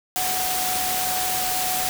sine tone in noise, 740 Hz, F#5, in tune, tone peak -27 dBFS, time 0.16-1.89 s, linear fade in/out 0 ms, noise white, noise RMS -25 dBFS, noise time 0.16-1.89 s, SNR -5 dB, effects none

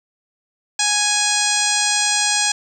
harmonic tone with a mistuned harmonic, 830.6 Hz, G#5, in tune, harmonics 1 / 2 / 3 / 4 / 5 / 6 / 7 / 8 / 9 / 10, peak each -25 / -25 / -25 / -25 / -25 / -25 / -25 / -25 / -25 / -25 dBFS, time 0.79-2.52 s, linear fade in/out 5 ms, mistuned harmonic 8, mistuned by +16 cents, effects 8-bit

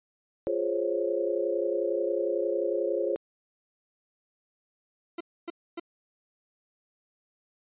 sine chord, Db major seventh, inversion first, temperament equal, 349.2 / 415.3 / 523.3 / 554.4 Hz, F4 / Ab4 / C5 / Db5, 0 / 0 / 0 / 0 cents, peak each -31 dBFS, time 0.47-3.16 s, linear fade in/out 0 ms
40% pulse tone bursts, 340 Hz, F4, 46 cents flat, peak -32 dBFS, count 3, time 5.18-5.798 s, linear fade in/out 5 ms, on 26 ms, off 270 ms
effects resampled to 8000 Hz

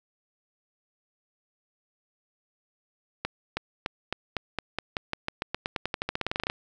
accelerating click train, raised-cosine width 0.3 ms, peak -12 dBFS, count 27, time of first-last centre 3.25-6.499 s, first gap 320 ms, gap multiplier 0.91, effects none

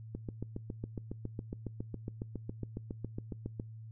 click train, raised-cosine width 3 ms, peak -25 dBFS, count 26, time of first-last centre 0.15-3.598 s, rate 7.25 Hz, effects noise-tail reverb RT60 0.3 s tail -25 dB re dry + added 111 Hz sine -45 dBFS peak until 3.91 s

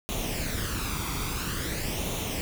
pink noise with flanger, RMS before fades -31 dBFS, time 0.09-2.41 s, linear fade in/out 0 ms, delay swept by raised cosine 0.3 to 0.87 ms, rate 0.49 Hz, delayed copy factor +0.6, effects none

